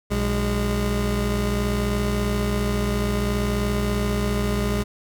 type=tone pair together; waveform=25% pulse; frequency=60.59 / 204.7 Hz; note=B1 / G#3; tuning=-32 / -25 cents; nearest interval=octave + major sixth; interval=2107 cents; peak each=-20 dBFS; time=0.1-4.84 s; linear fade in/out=20 ms; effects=none